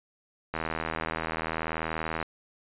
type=click train; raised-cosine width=0.5 ms; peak=-15 dBFS; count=137; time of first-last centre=0.54-2.227 s; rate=80.6 Hz; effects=resampled to 8000 Hz